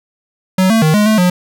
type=tone with pitch steps; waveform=square; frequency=187 / 224.3 / 155.9 / 209.3 / 217.2 / 179.6 Hz; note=F#3 / A3 / D#3 / G#3 / A3 / F3; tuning=+19 / +34 / +4 / +14 / -22 / +49 cents; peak=-9 dBFS; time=0.58-1.3 s; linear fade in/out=5 ms; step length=120 ms; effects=none